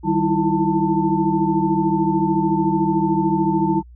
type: tone cluster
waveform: sine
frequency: 156.4 / 194.5 / 322 / 335.6 / 890 Hz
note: D#3 / G3 / E4 / E4 / A5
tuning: +9 / -13 / -41 / +31 / +20 cents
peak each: -25 / -22 / -20 / -23 / -22 dBFS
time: 0.03-3.83 s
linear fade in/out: 50 ms
effects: added 60 Hz sine -40 dBFS peak until 3.95 s